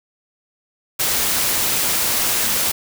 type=noise; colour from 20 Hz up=white; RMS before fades=-19 dBFS; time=0.99-2.72 s; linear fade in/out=10 ms; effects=none